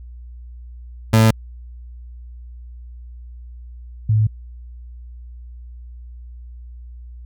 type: tone pair in turn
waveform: 30% pulse / sine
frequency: 111.2 / 108.22 Hz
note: A2 / A2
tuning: +19 / -28 cents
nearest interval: unison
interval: 47 cents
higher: first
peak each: -7 / -12 dBFS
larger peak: first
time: 1.13-1.31 / 4.09-4.27 s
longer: neither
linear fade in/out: 5 ms
effects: added 60 Hz sine -34 dBFS peak until 7.25 s